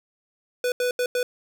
square tone bursts at uneven times, 494.6 Hz, B4, 3 cents sharp, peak -22 dBFS, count 4, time 0.64-0.72 / 0.8-0.91 / 0.99-1.06 / 1.15-1.23 s, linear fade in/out 2 ms, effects none

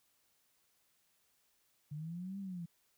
sine linear two-way sweep, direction up then down, 144.2 to 200 to 165.2 Hz, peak -40 dBFS, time 1.91-2.66 s, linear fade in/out 10 ms, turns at 2.39 s, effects white hiss -75 dBFS RMS until 2.97 s

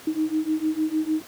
sine beating tone pair, 309.4 / 316 Hz, D#4 / D#4, -10 / +27 cents, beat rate 6.6 Hz, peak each -25 / -24 dBFS, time 0.07-1.22 s, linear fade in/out 5 ms, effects pink hiss -44 dBFS RMS until 1.27 s + high-pass 150 Hz 12 dB/octave

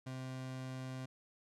30% pulse tone, 130 Hz, C3, 11 cents flat, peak -39 dBFS, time 0.06-1.06 s, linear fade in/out 10 ms, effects low-pass 9000 Hz 12 dB/octave

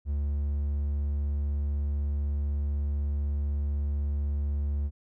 triangle tone, 72 Hz, D2, 34 cents flat, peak -24 dBFS, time 0.05-4.91 s, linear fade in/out 50 ms, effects none

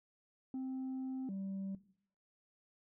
sine tone pair in turn, 261.6 / 193.95 Hz, C4 / G3, 0 / -18 cents, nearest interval perfect fourth, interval 518 cents, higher first, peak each -35 / -37 dBFS, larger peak first, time 0.54-1.29 / 1.29-1.75 s, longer first, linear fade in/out 2 ms, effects noise-tail reverb RT60 0.6 s tail -18 dB re dry + tanh soft clip ceiling -37 dBFS

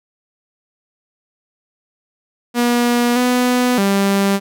sawtooth tone with pitch steps, 240.5 / 248.3 / 197.7 Hz, B3 / B3 / G3, -46 / +9 / +15 cents, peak -9 dBFS, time 2.54-4.4 s, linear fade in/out 50 ms, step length 620 ms, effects none

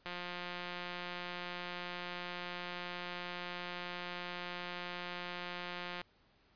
click train, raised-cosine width 0.3 ms, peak -26 dBFS, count 1055, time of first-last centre 0.06-6.015 s, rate 177 Hz, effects pink hiss -69 dBFS RMS until 6.55 s + resampled to 11025 Hz

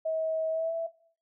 sine tone with pitch glide, 640 to 661 Hz, D#5 to E5, +49 to +5 cents, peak -27 dBFS, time 0.05-0.87 s, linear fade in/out 10 ms, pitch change +56 cents, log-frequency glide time 0.5-0.74 s, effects noise-tail reverb RT60 0.5 s tail -18 dB re dry

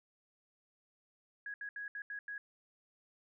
sine tone bursts at uneven times, 1661.2 Hz, G#6, in tune, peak -40 dBFS, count 6, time 1.46-1.54 / 1.61-1.69 / 1.76-1.88 / 1.95-2.02 / 2.1-2.19 / 2.28-2.38 s, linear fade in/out 2 ms, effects none

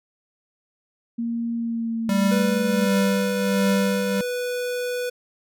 sine tone with pitch glide, 232.8 to 218.5 Hz, A#3 to A3, -2 to -12 cents, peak -23 dBFS, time 1.18-2.87 s, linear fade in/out 10 ms, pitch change -110 cents, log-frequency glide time 1.55-2.71 s
square tone with tremolo, 196 Hz, G3, in tune, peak -18 dBFS, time 2.09-4.21 s, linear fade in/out 2 ms, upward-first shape triangle, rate 1.4 Hz, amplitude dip 60%
square tone, 493.1 Hz, B4, 3 cents flat, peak -25 dBFS, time 2.31-5.1 s, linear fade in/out 10 ms
effects none

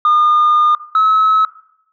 sine tone pair in turn, 1216 / 1290.3 Hz, D#6 / E6, -40 / -37 cents, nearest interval minor second, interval 103 cents, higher second, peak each -7 dBFS, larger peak neither, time 0.05-0.75 / 0.95-1.45 s, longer first, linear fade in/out 2 ms, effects noise-tail reverb RT60 0.7 s tail -17 dB re dry + tanh soft clip ceiling -6 dBFS

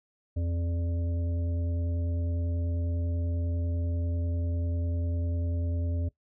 harmonic tone with a mistuned harmonic, 84.1 Hz, E2, 35 cents sharp, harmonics 1 / 3 / 5 / 7, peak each -27 / -39 / -48 / -44 dBFS, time 0.36-6.09 s, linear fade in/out 10 ms, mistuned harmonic 3, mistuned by +68 cents, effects noise-tail reverb RT60 0.1 s tail -18 dB re dry

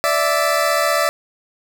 20% pulse tone pair together, 585 / 660.3 Hz, D5 / E5, -7 / +3 cents, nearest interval major second, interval 210 cents, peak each -13 dBFS, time 0.04-1.09 s, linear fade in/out 0 ms, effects none

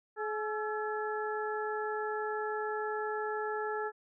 harmonic tone with a mistuned harmonic, 426.5 Hz, G#4, 46 cents sharp, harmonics 1 / 2 / 3 / 4, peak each -35 / -38 / -40 / -41 dBFS, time 0.16-3.92 s, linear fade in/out 50 ms, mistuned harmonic 3, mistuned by +76 cents, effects none

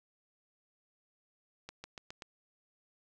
accelerating click train, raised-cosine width 0.2 ms, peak -27 dBFS, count 5, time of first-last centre 1.69-2.222 s, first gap 150 ms, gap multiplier 0.92, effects none

